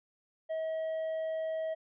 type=tone; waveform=triangle; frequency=640 Hz; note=D#5; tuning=49 cents sharp; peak=-30 dBFS; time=0.49-1.75 s; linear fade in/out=20 ms; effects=resampled to 8000 Hz